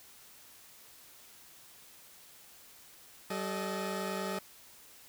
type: tone cluster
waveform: 20% pulse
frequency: 191.4 / 432.9 / 623 Hz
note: G3 / A4 / D#5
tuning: -41 / -28 / +2 cents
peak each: -32 / -35 / -35 dBFS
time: 3.3-4.39 s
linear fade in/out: 5 ms
effects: white hiss -56 dBFS RMS until 5.08 s